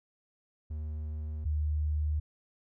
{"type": "tone pair in turn", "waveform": ["triangle", "sine"], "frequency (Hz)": [76.6, 75.68], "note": ["D#2", "D#2"], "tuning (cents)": [-27, -47], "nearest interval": "unison", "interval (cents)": 20, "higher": "first", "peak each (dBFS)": [-32, -27], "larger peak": "second", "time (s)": [[0.7, 1.45], [1.45, 2.2]], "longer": "neither", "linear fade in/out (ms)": 10, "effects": []}